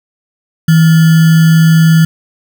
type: tone with sample-and-hold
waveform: sine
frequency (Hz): 162.2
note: E3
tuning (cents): -28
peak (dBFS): -3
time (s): 0.68-2.05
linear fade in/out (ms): 5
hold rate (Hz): 1575
effects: none